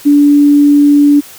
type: tone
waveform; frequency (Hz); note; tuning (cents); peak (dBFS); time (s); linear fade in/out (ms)
sine; 289.3; D4; -26; -3; 0.05-1.21; 20
effects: white hiss -34 dBFS RMS until 1.38 s